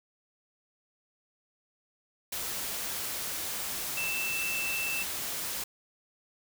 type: tone in noise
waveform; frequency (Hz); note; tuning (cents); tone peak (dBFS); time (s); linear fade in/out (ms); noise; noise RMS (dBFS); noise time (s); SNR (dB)
sine; 2661; E7; +16; -31; 3.97-5.03; 5; white; -35; 2.32-5.64; +1
effects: none